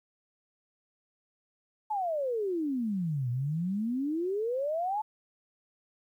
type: exponential two-way sweep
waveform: sine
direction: down then up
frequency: 880 to 118.5 to 880 Hz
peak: -28 dBFS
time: 1.9-5.02 s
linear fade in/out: 10 ms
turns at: 3.3 s
effects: 11-bit